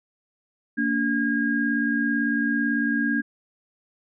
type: tone cluster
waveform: sine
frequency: 228.8 / 286.8 / 1628 Hz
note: A#3 / D4 / G#6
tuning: -32 / -41 / -35 cents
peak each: -25 dBFS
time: 0.77-3.22 s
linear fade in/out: 20 ms
effects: none